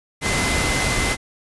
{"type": "tone in noise", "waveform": "sine", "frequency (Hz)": 2052, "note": "C7", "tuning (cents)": -34, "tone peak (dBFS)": -25, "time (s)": [0.21, 1.17], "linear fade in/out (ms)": 50, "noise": "pink", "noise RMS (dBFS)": -21, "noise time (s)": [0.21, 1.17], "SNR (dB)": -7, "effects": ["resampled to 24000 Hz"]}